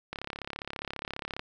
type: click train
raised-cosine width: 0.3 ms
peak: -19 dBFS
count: 45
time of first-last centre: 0.13-1.394 s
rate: 34.8 Hz
effects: none